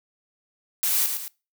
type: noise with echo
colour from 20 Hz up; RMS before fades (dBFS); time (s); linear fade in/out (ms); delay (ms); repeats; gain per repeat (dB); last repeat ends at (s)
blue; -23; 0.83-1.06; 0; 110; 2; -6; 1.28
effects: noise-tail reverb RT60 0.3 s tail -23 dB re dry